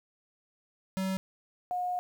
square / sine tone pair in turn, 190 / 720.7 Hz, F#3 / F#5, +46 / -46 cents, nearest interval octave + major seventh, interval 2308 cents, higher second, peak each -30 / -29 dBFS, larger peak second, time 0.97-1.17 / 1.71-1.99 s, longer second, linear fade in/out 0 ms, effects 10-bit

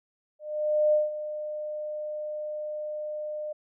sine tone with ADSR envelope, 605 Hz, D#5, 49 cents flat, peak -18 dBFS, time 0.39-3.53 s, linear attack 540 ms, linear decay 170 ms, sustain -13 dB, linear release 10 ms, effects none

